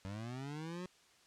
25% pulse linear sweep, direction up, 93.8 to 185 Hz, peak -38 dBFS, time 0.05-0.86 s, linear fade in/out 0 ms, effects white hiss -66 dBFS RMS until 1.26 s + low-pass 7000 Hz 12 dB/octave

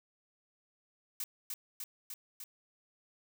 blue noise with echo, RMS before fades -38 dBFS, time 1.2-1.24 s, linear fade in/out 2 ms, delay 300 ms, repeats 4, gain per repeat -2 dB, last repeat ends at 2.44 s, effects none

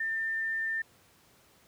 sine tone, 1796 Hz, A6, 35 cents sharp, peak -29 dBFS, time 0-0.82 s, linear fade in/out 5 ms, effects pink hiss -62 dBFS RMS until 1.67 s + high-pass 80 Hz 12 dB/octave

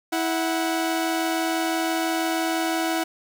sawtooth tone pair together, 327 / 740 Hz, E4 / F#5, -14 / 0 cents, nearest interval octave + major second, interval 1414 cents, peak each -20 / -23 dBFS, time 0.12-3.04 s, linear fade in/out 10 ms, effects none

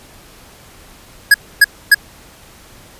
square tone bursts, 1661.2 Hz, G#6, in tune, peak -4 dBFS, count 3, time 1.31-1.946 s, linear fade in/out 5 ms, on 32 ms, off 270 ms, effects pink hiss -42 dBFS RMS until 2.99 s + resampled to 32000 Hz

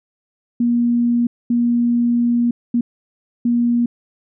sine tone bursts at uneven times, 238.3 Hz, A#3, 38 cents sharp, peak -13 dBFS, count 4, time 0.6-1.27 / 1.5-2.51 / 2.74-2.81 / 3.45-3.86 s, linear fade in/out 5 ms, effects none

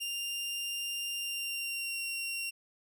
sawtooth tone with pitch glide, 2794 to 2751 Hz, F7 to F7, 0 to -27 cents, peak -31 dBFS, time 0-2.51 s, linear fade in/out 20 ms, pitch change -27 cents, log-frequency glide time 1.17-1.98 s, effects none

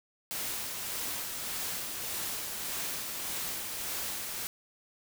white noise with tremolo, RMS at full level -35 dBFS, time 0.31-4.47 s, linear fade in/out 0 ms, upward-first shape sine, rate 1.7 Hz, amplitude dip 30%, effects none

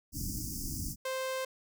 pink band-stop noise, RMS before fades -37 dBFS, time 0.12-0.96 s, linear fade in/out 50 ms, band 330 to 4900 Hz, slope 96 dB/octave
sawtooth tone, 523 Hz, C5, 1 cent flat, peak -29 dBFS, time 1.05-1.45 s, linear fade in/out 5 ms
effects none

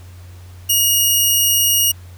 10% pulse tone, 2874 Hz, F7, 49 cents sharp, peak -4 dBFS, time 0.69-1.92 s, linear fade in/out 10 ms, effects added 90 Hz sine -35 dBFS peak until 2.17 s + pink hiss -48 dBFS RMS until 2.17 s

